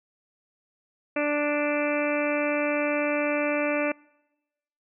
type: harmonic tone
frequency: 294 Hz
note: D4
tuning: 2 cents sharp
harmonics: 1 / 2 / 3 / 4 / 5 / 6 / 7 / 8 / 9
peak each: -28 / -26 / -38 / -36 / -36 / -38 / -37 / -33 / -36 dBFS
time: 1.16-3.92 s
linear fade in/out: 5 ms
effects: noise-tail reverb RT60 1.0 s tail -26 dB re dry